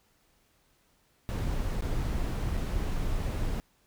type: noise with dropouts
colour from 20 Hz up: brown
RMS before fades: -30 dBFS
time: 1.29-3.6 s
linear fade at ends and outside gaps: 0 ms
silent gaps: 1.809-1.823 / 2.568-2.573 s
effects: pink hiss -68 dBFS RMS until 3.86 s